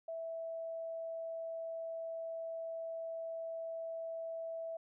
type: tone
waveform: sine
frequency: 657 Hz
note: E5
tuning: 6 cents flat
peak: -39 dBFS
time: 0.08-4.77 s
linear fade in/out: 5 ms
effects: none